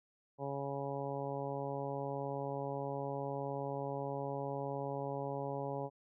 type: harmonic tone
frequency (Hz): 139.2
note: C#3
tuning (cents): +8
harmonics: 1 / 2 / 3 / 4 / 5 / 6 / 7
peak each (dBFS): -43 / -46 / -43 / -42 / -47 / -45 / -48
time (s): 0.38-5.9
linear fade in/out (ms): 50
effects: none